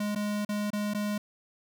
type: tone with dropouts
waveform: square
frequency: 207.7 Hz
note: G#3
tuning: in tune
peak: -29 dBFS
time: 0-1.18 s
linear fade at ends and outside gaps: 5 ms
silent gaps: 0.15-0.158 / 0.45-0.49 / 0.704-0.731 / 0.937-0.946 s
effects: none